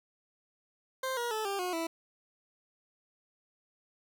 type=tone with pitch steps; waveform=20% pulse; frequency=523.3 / 477.1 / 435 / 396.6 / 361.6 / 329.7 Hz; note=C5 / A#4 / A4 / G4 / F#4 / E4; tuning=0 / +40 / -20 / +20 / -40 / 0 cents; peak=-27 dBFS; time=1.03-1.87 s; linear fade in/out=5 ms; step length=140 ms; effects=10-bit